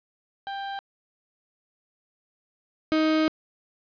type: tone pair in turn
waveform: 35% pulse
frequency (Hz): 790 / 313.5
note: G5 / D#4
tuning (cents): +13 / +13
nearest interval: octave + major third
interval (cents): 1600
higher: first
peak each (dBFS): -29 / -18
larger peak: second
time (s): 0.47-0.79 / 2.92-3.28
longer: second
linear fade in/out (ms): 0
effects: resampled to 11025 Hz + 9-bit